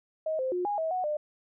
sine tone with pitch steps, 631 / 520 / 358.8 / 822 / 643 / 737 / 601 Hz, D#5 / C5 / F4 / G#5 / E5 / F#5 / D5, +24 / -11 / +47 / -18 / -43 / -7 / +40 cents, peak -27 dBFS, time 0.26-1.17 s, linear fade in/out 5 ms, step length 130 ms, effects none

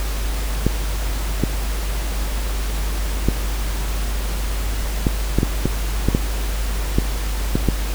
clicks, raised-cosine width 3 ms, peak -3 dBFS, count 12, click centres 0.666 / 1.437 / 3.286 / 5.068 / 5.386 / 5.431 / 5.656 / 6.086 / 6.149 / 6.985 / 7.555 / 7.687 s, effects added 50 Hz sine -20 dBFS peak until 7.94 s + pink hiss -30 dBFS RMS until 7.94 s

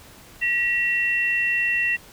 sine tone pair together, 1923 / 2720 Hz, B6 / F7, -47 / -46 cents, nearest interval tritone, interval 601 cents, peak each -22 dBFS, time 0.41-1.97 s, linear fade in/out 20 ms, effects pink hiss -47 dBFS RMS until 2.12 s

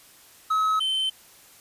triangle tone pair in turn, 1283 / 3083 Hz, E6 / G7, -47 / -29 cents, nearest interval octave + minor third, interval 1518 cents, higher second, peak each -18 / -21 dBFS, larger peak first, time 0.5-0.8 / 0.8-1.1 s, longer neither, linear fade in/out 10 ms, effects white hiss -52 dBFS RMS until 1.6 s + resampled to 32000 Hz

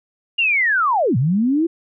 sine linear two-way sweep, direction down then up, 2856 to 113.3 to 343.1 Hz, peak -14 dBFS, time 0.38-1.67 s, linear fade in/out 10 ms, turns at 1.17 s, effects none

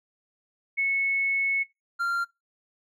sine / triangle tone pair in turn, 2200 / 1385.9 Hz, C#7 / F6, -14 / -14 cents, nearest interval minor sixth, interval 800 cents, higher first, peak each -22 dBFS, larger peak neither, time 0.77-1.64 / 1.99-2.25 s, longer first, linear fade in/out 20 ms, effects noise-tail reverb RT60 0.2 s tail -21 dB re dry

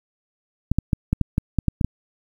clicks, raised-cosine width 5 ms, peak -6 dBFS, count 10, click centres 0.716 / 0.786 / 0.932 / 1.13 / 1.213 / 1.381 / 1.587 / 1.683 / 1.812 / 1.846 s, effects 8-bit

